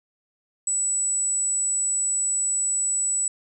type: tone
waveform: sine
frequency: 7900 Hz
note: B8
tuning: in tune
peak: -21 dBFS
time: 0.67-3.28 s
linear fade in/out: 2 ms
effects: none